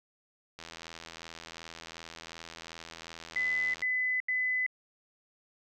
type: click train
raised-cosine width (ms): 0.2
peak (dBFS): -26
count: 268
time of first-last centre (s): 0.59-3.819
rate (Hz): 82.7
type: tone bursts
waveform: sine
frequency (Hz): 2010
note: B6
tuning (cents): +30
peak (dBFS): -27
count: 3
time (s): 3.36-4.664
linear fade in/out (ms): 2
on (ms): 380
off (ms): 82
effects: none